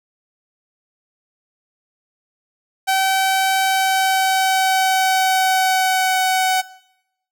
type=tone with pitch glide; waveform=sawtooth; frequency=767 to 750.3 Hz; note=G5 to F#5; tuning=-38 to +24 cents; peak=-11 dBFS; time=2.87-6.62 s; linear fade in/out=20 ms; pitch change=-38 cents; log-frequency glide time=3.6-6.24 s; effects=noise-tail reverb RT60 0.8 s tail -20 dB re dry